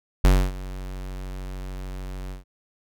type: tone with ADSR envelope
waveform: square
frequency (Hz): 46.72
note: F#1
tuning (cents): +18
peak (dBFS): -12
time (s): 0.24-2.44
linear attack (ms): 4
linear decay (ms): 270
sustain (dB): -20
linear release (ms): 130
effects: none